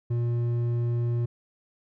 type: tone with hard clipping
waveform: sine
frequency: 118.9 Hz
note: A#2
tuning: 35 cents sharp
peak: -25 dBFS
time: 0.1-1.26 s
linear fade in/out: 10 ms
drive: 6 dB
effects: none